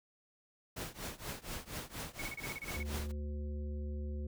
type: noise with tremolo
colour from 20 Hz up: pink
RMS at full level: -40 dBFS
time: 0.76-3.12 s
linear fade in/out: 10 ms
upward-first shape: triangle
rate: 4.2 Hz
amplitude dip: 95%
type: tone bursts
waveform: sine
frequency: 2217 Hz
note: C#7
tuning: in tune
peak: -40 dBFS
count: 11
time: 2.19-2.829 s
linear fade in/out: 2 ms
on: 29 ms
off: 32 ms
type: harmonic tone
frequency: 73.42 Hz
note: D2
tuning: in tune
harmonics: 1 / 3 / 5 / 7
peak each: -37 / -47 / -51 / -54 dBFS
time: 2.76-4.27 s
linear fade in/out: 5 ms
effects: none